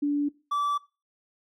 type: tone pair in turn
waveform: sine / triangle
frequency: 289.5 / 1158 Hz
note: D4 / D6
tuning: -25 / -25 cents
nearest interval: 2 octaves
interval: 2400 cents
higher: second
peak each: -22 dBFS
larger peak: neither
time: 0.02-0.29 / 0.51-0.78 s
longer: neither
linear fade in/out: 10 ms
effects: noise-tail reverb RT60 0.3 s tail -20 dB re dry